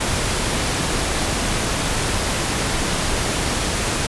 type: noise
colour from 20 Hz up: pink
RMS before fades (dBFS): -21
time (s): 0-4.07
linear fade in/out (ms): 10
effects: resampled to 24000 Hz